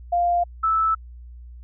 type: tone pair in turn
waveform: sine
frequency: 698.5 / 1312.5 Hz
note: F5 / E6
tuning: 0 / -8 cents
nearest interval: major seventh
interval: 1092 cents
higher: second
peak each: -17 dBFS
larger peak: neither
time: 0.12-0.44 / 0.63-0.95 s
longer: neither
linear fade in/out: 10 ms
effects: added 60 Hz sine -38 dBFS peak until 1.63 s

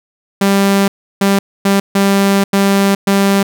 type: tone bursts at uneven times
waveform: sawtooth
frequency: 197.5 Hz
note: G3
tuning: 13 cents sharp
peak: -5 dBFS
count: 6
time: 0.41-0.88 / 1.21-1.39 / 1.65-1.8 / 1.95-2.44 / 2.53-2.95 / 3.07-3.43 s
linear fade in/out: 5 ms
effects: none

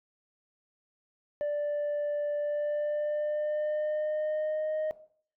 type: tone with pitch glide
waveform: sine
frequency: 587.3 to 620.4 Hz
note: D5 to D#5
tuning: 0 to -5 cents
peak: -25 dBFS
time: 1.41-4.91 s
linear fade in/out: 0 ms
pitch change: +95 cents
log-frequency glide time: 2.37-4.77 s
effects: noise-tail reverb RT60 0.5 s tail -17 dB re dry + tanh soft clip ceiling -27 dBFS

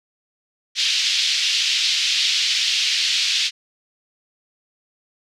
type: band-pass noise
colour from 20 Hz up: pink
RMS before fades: -20 dBFS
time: 0.75-3.51 s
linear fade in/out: 50 ms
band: 2800 to 5100 Hz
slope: 24 dB/octave
effects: none

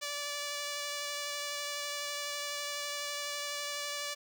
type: tone with vibrato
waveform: 5% pulse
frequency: 580 Hz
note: D5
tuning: 22 cents flat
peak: -24 dBFS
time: 0.01-4.15 s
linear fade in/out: 20 ms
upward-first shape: sine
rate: 12 Hz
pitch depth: 10 cents each way
effects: none

